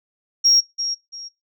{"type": "tone with echo", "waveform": "sine", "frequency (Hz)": 5590, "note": "F8", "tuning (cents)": 1, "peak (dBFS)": -10, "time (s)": [0.44, 0.61], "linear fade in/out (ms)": 20, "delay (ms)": 340, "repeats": 2, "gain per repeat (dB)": -11, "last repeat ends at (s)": 1.29, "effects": ["noise-tail reverb RT60 0.2 s tail -21 dB re dry", "tanh soft clip ceiling -7 dBFS"]}